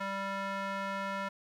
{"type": "tone with band-pass filter", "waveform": "square", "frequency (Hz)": 196, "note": "G3", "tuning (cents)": 0, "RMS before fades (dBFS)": -36, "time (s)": [0, 1.29], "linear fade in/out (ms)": 10, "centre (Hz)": 1300, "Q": 1.3, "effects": ["11-bit"]}